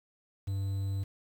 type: tone with quantisation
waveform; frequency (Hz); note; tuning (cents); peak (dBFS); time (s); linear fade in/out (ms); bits
triangle; 97.8; G2; -4; -28; 0.47-1.04; 10; 9
effects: none